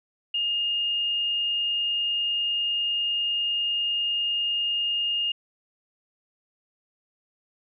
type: tone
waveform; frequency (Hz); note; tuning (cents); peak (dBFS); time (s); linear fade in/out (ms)
sine; 2835; F7; +25; -23; 0.34-5.32; 5
effects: none